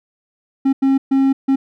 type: tone bursts at uneven times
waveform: triangle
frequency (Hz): 270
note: C#4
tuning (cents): -45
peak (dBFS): -9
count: 4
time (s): 0.65-0.73 / 0.82-0.98 / 1.11-1.33 / 1.48-1.56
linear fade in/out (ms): 10
effects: none